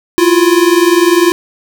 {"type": "tone pair together", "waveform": "square", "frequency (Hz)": [335.7, 355.7], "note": ["E4", "F4"], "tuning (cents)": [32, 32], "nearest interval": "minor second", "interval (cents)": 100, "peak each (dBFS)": -10, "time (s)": [0.18, 1.32], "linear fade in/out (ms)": 0, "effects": []}